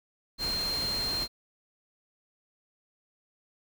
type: tone in noise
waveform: sine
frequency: 4186 Hz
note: C8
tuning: in tune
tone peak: -29 dBFS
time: 0.38-1.28 s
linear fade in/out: 50 ms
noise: pink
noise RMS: -37 dBFS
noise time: 0.38-1.28 s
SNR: +5 dB
effects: none